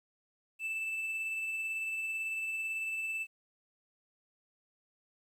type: tone with tremolo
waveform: triangle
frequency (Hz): 2642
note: E7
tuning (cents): +3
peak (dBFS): -31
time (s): 0.59-3.27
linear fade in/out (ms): 50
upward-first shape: sine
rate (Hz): 18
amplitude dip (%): 25
effects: 11-bit